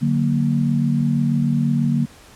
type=chord; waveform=sine; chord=D augmented; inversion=none; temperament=equal; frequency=146.83 / 185 / 233.1 Hz; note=D3 / F#3 / A#3; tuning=0 / 0 / 0 cents; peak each=-19 / -24 / -19 dBFS; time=0.01-2.06 s; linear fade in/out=20 ms; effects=pink hiss -46 dBFS RMS until 2.35 s + low-pass 11000 Hz 12 dB/octave